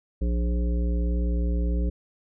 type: harmonic tone with a mistuned harmonic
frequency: 59.1 Hz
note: A#1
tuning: 24 cents sharp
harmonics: 1 / 3 / 5 / 7 / 9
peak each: -22 / -32 / -36 / -39 / -41 dBFS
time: 0.21-1.9 s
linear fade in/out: 10 ms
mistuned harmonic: 3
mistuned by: +15 cents
effects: none